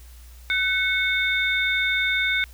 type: tone cluster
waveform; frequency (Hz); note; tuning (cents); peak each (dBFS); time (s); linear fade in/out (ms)
sine; 1507 / 2202 / 3626; F#6 / C#7 / A#7; +31 / -12 / -49; -25 / -22 / -27; 0.5-2.44; 0
effects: added 60 Hz sine -42 dBFS peak until 2.53 s + white hiss -53 dBFS RMS until 2.53 s